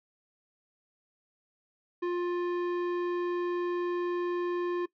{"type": "tone with tanh clipping", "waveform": "sine", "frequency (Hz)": 352, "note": "F4", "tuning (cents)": 14, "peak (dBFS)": -30, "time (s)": [2.02, 4.86], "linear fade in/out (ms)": 10, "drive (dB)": 14, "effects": ["noise-tail reverb RT60 0.1 s tail -20 dB re dry"]}